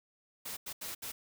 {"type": "noise bursts at uneven times", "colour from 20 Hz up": "white", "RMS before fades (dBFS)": -41, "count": 4, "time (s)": [[0.45, 0.57], [0.66, 0.73], [0.81, 0.95], [1.02, 1.12]], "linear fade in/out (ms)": 10, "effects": []}